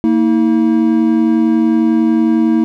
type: tone pair together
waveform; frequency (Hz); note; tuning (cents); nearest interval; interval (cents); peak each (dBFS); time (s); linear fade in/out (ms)
triangle; 230 / 321; A#3 / E4; -23 / -46; tritone; 577; -10; 0.04-2.64; 0
effects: none